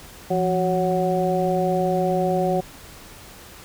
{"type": "harmonic tone with a mistuned harmonic", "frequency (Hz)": 185, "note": "F#3", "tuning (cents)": 0, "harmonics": [1, 2, 3, 4], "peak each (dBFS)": [-24, -24, -24, -24], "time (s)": [0.3, 2.61], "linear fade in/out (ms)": 10, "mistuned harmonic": 1, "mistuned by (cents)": -120, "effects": ["pink hiss -43 dBFS RMS until 3.64 s"]}